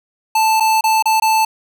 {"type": "tone with dropouts", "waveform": "square", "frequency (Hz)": 880, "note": "A5", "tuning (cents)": 0, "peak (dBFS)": -12, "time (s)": [0.35, 1.45], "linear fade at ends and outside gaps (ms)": 5, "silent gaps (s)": [[0.6, 0.605], [0.81, 0.839], [1.025, 1.056], [1.2, 1.221]], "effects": []}